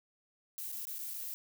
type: noise with dropouts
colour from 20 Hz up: violet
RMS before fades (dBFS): -41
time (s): 0.58-1.34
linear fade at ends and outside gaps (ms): 0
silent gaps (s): 0.718-0.725 / 0.853-0.87 / 0.984-0.99 / 1.137-1.141
effects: none